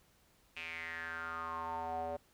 square tone with band-pass filter sweep, 82.4 Hz, E2, in tune, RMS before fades -41 dBFS, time 0.56-2.17 s, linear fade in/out 10 ms, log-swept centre 2600 to 620 Hz, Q 6.6, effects pink hiss -69 dBFS RMS until 2.33 s

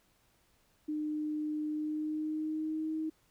sine tone with pitch glide, 303.8 to 315.1 Hz, D#4 to D#4, -41 to +22 cents, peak -32 dBFS, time 0.88-3.1 s, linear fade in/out 10 ms, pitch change +63 cents, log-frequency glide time 1.69-2.94 s, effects pink hiss -70 dBFS RMS until 3.3 s

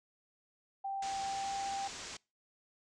sine tone with pitch glide, 784 to 789.5 Hz, G5 to G5, 0 to +12 cents, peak -35 dBFS, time 0.84-1.88 s, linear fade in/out 10 ms, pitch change +12 cents, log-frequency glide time 1.27-1.67 s
white low-pass noise, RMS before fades -46 dBFS, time 1.02-2.17 s, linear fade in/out 5 ms, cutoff 7600 Hz, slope 48 dB/octave
effects noise-tail reverb RT60 0.3 s tail -26 dB re dry

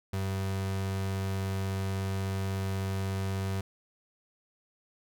35% pulse tone, 96.4 Hz, G2, 28 cents flat, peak -28 dBFS, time 0.13-3.61 s, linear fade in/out 5 ms, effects none

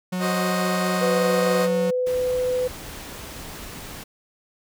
45% pulse tone, 182.7 Hz, F#3, 22 cents flat, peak -24 dBFS, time 0.12-1.91 s, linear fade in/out 10 ms
20% pulse chord, C diminished, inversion second, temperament equal, 370 / 523.3 / 622.3 Hz, Gb4 / C5 / Eb5, 0 / 0 / 0 cents, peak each -24 / -25 / -21 dBFS, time 0.19-1.69 s, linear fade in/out 50 ms
sine tone with pitch glide, 500 to 502.9 Hz, B4 to B4, +21 to +31 cents, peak -20 dBFS, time 1.01-2.68 s, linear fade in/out 10 ms, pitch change +10 cents, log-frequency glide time 1.33-2.05 s
pink noise, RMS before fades -37 dBFS, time 2.06-4.04 s, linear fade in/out 10 ms
effects none

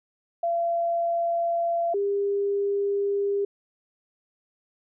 sine tone pair in turn, 681 / 401.6 Hz, F5 / G4, -44 / +42 cents, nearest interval major sixth, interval 914 cents, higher first, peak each -22 dBFS, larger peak neither, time 0.43-1.94 / 1.94-3.45 s, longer neither, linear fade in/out 5 ms, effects none

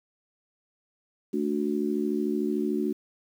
sine chord, D major, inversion second, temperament just, 220.2 / 293.7 / 367.1 Hz, A3 / D4 / F#4, +2 / 0 / -14 cents, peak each -29 dBFS, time 1.33-2.93 s, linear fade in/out 10 ms, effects 9-bit

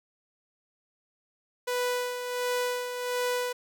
sawtooth tone with tremolo, 493.9 Hz, B4, in tune, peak -22 dBFS, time 1.67-3.53 s, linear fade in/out 10 ms, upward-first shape sine, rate 1.4 Hz, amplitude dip 55%, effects none

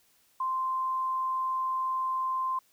sine tone, 1043 Hz, C6, 6 cents flat, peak -27 dBFS, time 0.4-2.59 s, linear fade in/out 5 ms, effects white hiss -66 dBFS RMS until 2.72 s

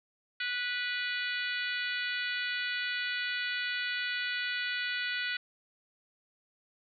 harmonic tone, 491.3 Hz, B4, 9 cents flat, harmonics 3 / 4 / 5 / 6 / 7 / 8 / 9, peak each -35 / -37 / -39 / -41 / -42 / -43 / -44 dBFS, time 0.4-5.37 s, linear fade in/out 5 ms, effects none

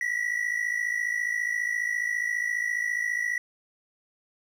triangle tone pair together, 1907 / 1961.7 Hz, A#6 / B6, +39 / -12 cents, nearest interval unison, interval 49 cents, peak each -28 / -26 dBFS, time 0.01-3.38 s, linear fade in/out 2 ms, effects none

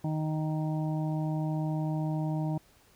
harmonic tone, 155.56 Hz, D#3, in tune, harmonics 1 / 2 / 4 / 5 / 6, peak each -29 / -35 / -41 / -43 / -45 dBFS, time 0.04-2.58 s, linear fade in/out 5 ms, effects pink hiss -62 dBFS RMS until 2.95 s

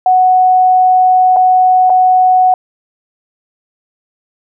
sine tone with dropouts, 740 Hz, F#5, in tune, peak -5 dBFS, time 0.06-2.54 s, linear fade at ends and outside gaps 2 ms, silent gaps 1.363-1.367 / 1.897-1.901 s, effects none

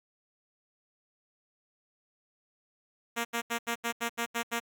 5% pulse tone bursts, 233.8 Hz, A#3, 5 cents sharp, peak -18 dBFS, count 9, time 3.16-4.602 s, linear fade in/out 20 ms, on 90 ms, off 79 ms, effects none

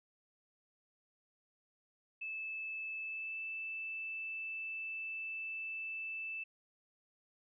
sine tone with pitch glide, 2620 to 2640 Hz, E7 to E7, -11 to +2 cents, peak -39 dBFS, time 2.21-6.44 s, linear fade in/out 10 ms, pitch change +13 cents, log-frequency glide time 3.01-3.39 s, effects none

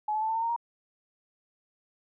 sine tone with pitch steps, 849 / 863.3 / 877.9 / 892.8 / 907.8 / 923.2 / 938.8 Hz, G#5 / A5 / A5 / A5 / A#5 / A#5 / A#5, +38 / -33 / -4 / +25 / -46 / -17 / +12 cents, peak -26 dBFS, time 0.08-0.563 s, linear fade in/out 5 ms, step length 69 ms, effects none

